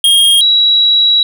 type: tone pair in turn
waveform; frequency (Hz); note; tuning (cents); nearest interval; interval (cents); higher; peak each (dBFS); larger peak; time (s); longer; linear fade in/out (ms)
square / sine; 3243 / 3888; G#7 / B7; -42 / -28; minor third; 314; second; -6; neither; 0.04-0.41 / 0.41-1.23; second; 2
effects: none